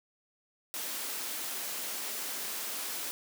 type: high-pass noise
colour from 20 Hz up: white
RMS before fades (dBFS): -37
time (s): 0.74-3.11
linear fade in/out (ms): 0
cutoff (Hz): 210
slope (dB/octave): 24
effects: none